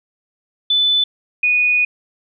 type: tone pair in turn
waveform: sine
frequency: 3500 / 2475 Hz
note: A7 / D#7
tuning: -10 / -10 cents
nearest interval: tritone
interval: 600 cents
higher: first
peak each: -12 dBFS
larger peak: neither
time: 0.7-1.04 / 1.43-1.85 s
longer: second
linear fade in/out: 5 ms
effects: none